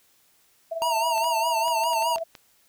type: tone with tremolo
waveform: sine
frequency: 659.3 Hz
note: E5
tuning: in tune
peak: -24 dBFS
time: 0.71-2.24 s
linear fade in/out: 10 ms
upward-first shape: triangle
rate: 20 Hz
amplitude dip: 80%
type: tone with vibrato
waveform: square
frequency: 926 Hz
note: A#5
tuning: 12 cents flat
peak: -23 dBFS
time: 0.82-2.16 s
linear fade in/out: 0 ms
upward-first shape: sine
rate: 4.9 Hz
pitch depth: 78 cents each way
type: clicks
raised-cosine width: 0.2 ms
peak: -24 dBFS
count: 8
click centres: 1.179 / 1.243 / 1.681 / 1.837 / 1.933 / 2.024 / 2.183 / 2.352 s
effects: white hiss -62 dBFS RMS until 2.68 s